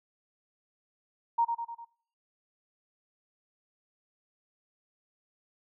sine tone with echo, 932.3 Hz, A#5, in tune, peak -22 dBFS, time 1.38-1.45 s, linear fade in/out 10 ms, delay 100 ms, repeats 4, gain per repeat -5 dB, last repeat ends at 1.85 s, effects noise-tail reverb RT60 0.6 s tail -23 dB re dry

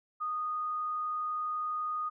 sine tone, 1236 Hz, D#6, 12 cents flat, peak -31 dBFS, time 0.2-2.1 s, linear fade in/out 20 ms, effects none

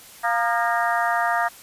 harmonic tone with a mistuned harmonic, 233.1 Hz, A#3, in tune, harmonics 3 / 4 / 5 / 6 / 7 / 8, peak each -23 / -26 / -26 / -30 / -28 / -28 dBFS, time 0.23-1.49 s, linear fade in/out 20 ms, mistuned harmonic 5, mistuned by +69 cents, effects white hiss -45 dBFS RMS until 1.62 s + resampled to 32000 Hz

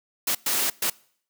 white noise bursts at uneven times, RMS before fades -24 dBFS, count 3, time 0.27-0.35 / 0.46-0.7 / 0.82-0.9 s, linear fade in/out 5 ms, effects noise-tail reverb RT60 0.6 s tail -24 dB re dry + high-pass 200 Hz 12 dB/octave

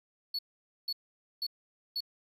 triangle tone bursts, 4408 Hz, C#8, 11 cents flat, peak -30 dBFS, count 4, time 0.34-2.006 s, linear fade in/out 5 ms, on 49 ms, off 490 ms, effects none

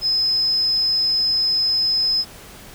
sine tone, 5100 Hz, D#8, 42 cents sharp, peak -16 dBFS, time 0.01-2.25 s, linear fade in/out 50 ms, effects pink hiss -41 dBFS RMS until 2.74 s

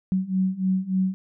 sine beating tone pair, 186.1 / 189.5 Hz, F#3 / F#3, +10 / +42 cents, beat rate 3.4 Hz, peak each -25 / -23 dBFS, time 0.12-1.14 s, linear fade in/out 0 ms, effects none

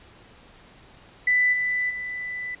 sine tone with level steps, 1990 Hz, B6, 13 cents sharp, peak -17 / -22 / -29 dBFS, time 1.27-2.55 s, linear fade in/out 5 ms, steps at 1.52 / 1.89 s, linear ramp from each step 20 ms, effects pink hiss -51 dBFS RMS until 2.6 s + resampled to 8000 Hz

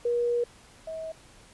sine tone pair in turn, 478.3 / 642 Hz, A#4 / E5, +44 / -46 cents, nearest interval perfect fourth, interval 510 cents, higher second, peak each -23 / -33 dBFS, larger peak first, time 0.05-0.44 / 0.87-1.12 s, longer first, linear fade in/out 5 ms, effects pink hiss -54 dBFS RMS until 1.53 s + resampled to 24000 Hz

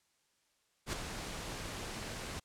pink noise with ADSR envelope, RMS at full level -34 dBFS, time 0.86-2.4 s, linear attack 71 ms, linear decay 4 ms, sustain -8 dB, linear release 12 ms, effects white hiss -75 dBFS RMS until 2.44 s + low-pass 9000 Hz 12 dB/octave

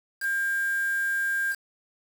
sine tone with quantisation, 1600 Hz, G6, 35 cents sharp, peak -24 dBFS, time 0.2-1.56 s, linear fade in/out 50 ms, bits 6, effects none

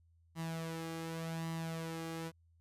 sawtooth tone with flanger, 163.7 Hz, E3, 12 cents flat, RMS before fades -41 dBFS, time 0.35-2.32 s, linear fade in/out 50 ms, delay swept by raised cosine 1 to 2.5 ms, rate 0.87 Hz, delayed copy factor +0.55, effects added 83 Hz sine -65 dBFS peak until 2.6 s + resampled to 32000 Hz

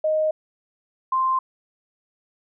sine tone pair in turn, 622.3 / 1046 Hz, D#5 / C6, 0 / -1 cents, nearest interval major sixth, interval 899 cents, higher second, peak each -18 dBFS, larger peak neither, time 0.04-0.31 / 1.12-1.39 s, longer neither, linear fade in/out 5 ms, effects none

